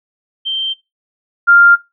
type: tone pair in turn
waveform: sine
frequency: 3136 / 1396.9 Hz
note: G7 / F6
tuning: 0 / 0 cents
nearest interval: octave + major second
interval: 1400 cents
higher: first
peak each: -16 / -4 dBFS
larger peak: second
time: 0.45-0.74 / 1.47-1.76 s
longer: neither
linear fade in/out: 20 ms
effects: noise-tail reverb RT60 0.2 s tail -18 dB re dry